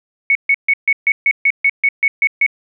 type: tone bursts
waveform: sine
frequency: 2217 Hz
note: C#7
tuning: in tune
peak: -9 dBFS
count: 12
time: 0.3-2.464 s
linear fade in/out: 2 ms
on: 52 ms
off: 140 ms
effects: none